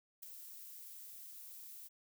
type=noise with ADSR envelope; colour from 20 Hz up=violet; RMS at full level=-45 dBFS; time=0.22-1.89 s; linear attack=13 ms; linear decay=4 ms; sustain=-7 dB; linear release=27 ms; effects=none